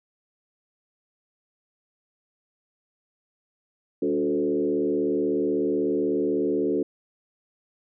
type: tone with frequency modulation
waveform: sine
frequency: 362.2 Hz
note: F#4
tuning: 37 cents flat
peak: -21 dBFS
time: 4.02-6.83 s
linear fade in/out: 5 ms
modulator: 76.2 Hz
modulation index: 1.4
effects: none